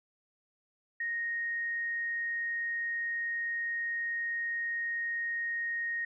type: tone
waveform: sine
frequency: 1864.7 Hz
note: A#6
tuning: in tune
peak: -31 dBFS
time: 1-6.05 s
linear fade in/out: 5 ms
effects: none